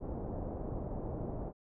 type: low-pass noise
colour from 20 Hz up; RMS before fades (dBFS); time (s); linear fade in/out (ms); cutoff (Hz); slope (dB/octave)
pink; -39; 0-1.53; 50; 750; 24
effects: none